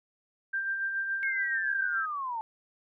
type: tone with tremolo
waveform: sine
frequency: 1580 Hz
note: G6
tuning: 13 cents sharp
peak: -27 dBFS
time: 0.53-2.06 s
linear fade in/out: 10 ms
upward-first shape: sine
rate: 7.1 Hz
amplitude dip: 40%
type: linear sweep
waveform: sine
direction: down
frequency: 2197 to 870 Hz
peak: -31 dBFS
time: 1.23-2.41 s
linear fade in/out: 0 ms
effects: none